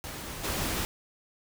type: noise with level steps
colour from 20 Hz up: pink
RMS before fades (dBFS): -39 / -31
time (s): 0.04-0.85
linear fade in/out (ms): 0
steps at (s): 0.43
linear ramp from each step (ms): 20
effects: none